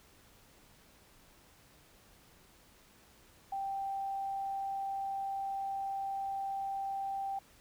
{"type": "tone", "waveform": "sine", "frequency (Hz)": 784, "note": "G5", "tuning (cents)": 0, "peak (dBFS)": -34, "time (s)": [3.52, 7.39], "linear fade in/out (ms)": 5, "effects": ["pink hiss -62 dBFS RMS until 7.6 s"]}